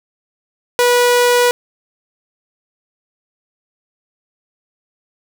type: tone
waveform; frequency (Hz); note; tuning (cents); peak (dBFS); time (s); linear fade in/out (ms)
sawtooth; 487.7; B4; -22; -6; 0.79-1.51; 0
effects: none